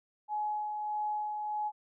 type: tone with tremolo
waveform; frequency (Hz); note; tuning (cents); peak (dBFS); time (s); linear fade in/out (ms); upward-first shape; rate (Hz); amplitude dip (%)
sine; 844; G#5; +28; -30; 0.28-1.72; 50; sine; 1.6; 35
effects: none

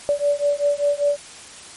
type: beating tone pair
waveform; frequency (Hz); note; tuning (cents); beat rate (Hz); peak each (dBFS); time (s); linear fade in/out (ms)
sine; 575 / 580.1; D5 / D5; -37 / -21; 5.1; -20 / -20; 0.09-1.17; 0
effects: white hiss -40 dBFS RMS until 1.76 s + MP3 48 kbps

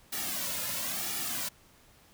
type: noise with flanger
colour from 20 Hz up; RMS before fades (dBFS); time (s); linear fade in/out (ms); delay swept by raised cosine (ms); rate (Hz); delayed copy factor
white; -34; 0.12-1.49; 10; 1.9 to 2.61; 0.99; -0.75
effects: pink hiss -60 dBFS RMS until 2.13 s

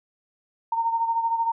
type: beating tone pair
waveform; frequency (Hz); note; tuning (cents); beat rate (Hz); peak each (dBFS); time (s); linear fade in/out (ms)
sine; 916 / 929; A#5 / A#5; -31 / -6; 13; -22 / -29; 0.72-1.52; 5
effects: none

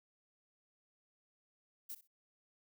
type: noise with echo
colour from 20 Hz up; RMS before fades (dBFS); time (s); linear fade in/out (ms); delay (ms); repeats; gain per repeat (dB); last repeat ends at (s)
violet; -45; 1.89-1.95; 10; 63; 2; -15; 2.076
effects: none

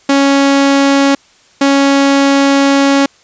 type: tone pair in turn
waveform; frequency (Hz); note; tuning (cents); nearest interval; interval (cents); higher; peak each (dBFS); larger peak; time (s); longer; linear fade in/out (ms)
sawtooth; 277.2 / 277.2; C#4 / C#4; 0 / 0; unison; 0; neither; -3; neither; 0.09-1.15 / 1.61-3.06; second; 5
effects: white hiss -47 dBFS RMS until 3.23 s + resampled to 16000 Hz

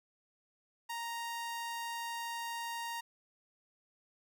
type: tone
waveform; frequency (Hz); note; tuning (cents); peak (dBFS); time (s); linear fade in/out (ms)
sawtooth; 932.3; A#5; 0; -34; 0.89-3.01; 10
effects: none

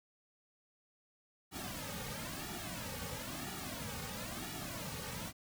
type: noise with flanger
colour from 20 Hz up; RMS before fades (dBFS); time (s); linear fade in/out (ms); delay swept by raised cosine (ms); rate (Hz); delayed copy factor
pink; -43; 1.51-5.33; 50; 1.9 to 3; 1; -0.95
effects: none

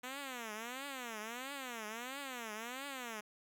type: tone with vibrato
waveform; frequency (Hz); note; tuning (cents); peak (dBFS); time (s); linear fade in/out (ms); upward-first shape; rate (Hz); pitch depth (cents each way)
5% pulse; 244.8; B3; -15; -31; 0.03-3.21; 10; triangle; 1.5; 280
effects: none

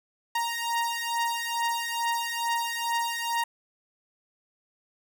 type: beating tone pair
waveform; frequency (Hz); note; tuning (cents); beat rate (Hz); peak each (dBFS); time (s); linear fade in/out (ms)
sawtooth; 932.3 / 934.6; A#5 / A#5; 0 / +4; 2.3; -26; 0.35-3.44; 5
effects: none

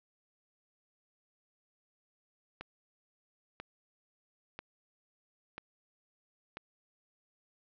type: click train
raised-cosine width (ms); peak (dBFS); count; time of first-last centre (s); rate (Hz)
0.3; -25; 5; 2.61-6.57; 1.01
effects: low-pass 4000 Hz 12 dB/octave

